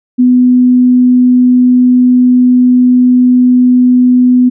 sine tone, 249.6 Hz, B3, 19 cents sharp, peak -3 dBFS, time 0.18-4.5 s, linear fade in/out 20 ms, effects none

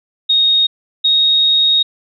sine tone pair in turn, 3729 / 3750 Hz, A#7 / A#7, 0 / +10 cents, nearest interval unison, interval 10 cents, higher second, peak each -9 dBFS, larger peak neither, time 0.29-0.67 / 1.04-1.83 s, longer second, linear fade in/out 10 ms, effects none

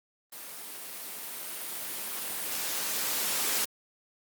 white noise with level ramp, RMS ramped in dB -43 to -28 dBFS, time 0.32-3.65 s, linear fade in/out 5 ms, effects high-pass 200 Hz 12 dB/octave + Opus 32 kbps

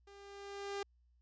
sawtooth tone with level ramp, 400 Hz, G4, 35 cents sharp, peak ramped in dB -52 to -33 dBFS, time 0.07-0.83 s, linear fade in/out 5 ms, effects added 60 Hz sine -67 dBFS peak until 1.21 s + resampled to 16000 Hz

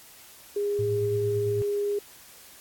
sine tone, 408.8 Hz, G#4, 27 cents flat, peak -24 dBFS, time 0.56-1.99 s, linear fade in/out 5 ms
sine tone with tremolo, 109.2 Hz, A2, 13 cents flat, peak -27 dBFS, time 0.79-1.62 s, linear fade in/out 0 ms, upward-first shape triangle, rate 9 Hz, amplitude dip 45%
effects white hiss -50 dBFS RMS until 2.6 s + AAC 64 kbps

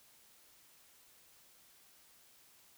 silence, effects white hiss -64 dBFS RMS until 2.77 s

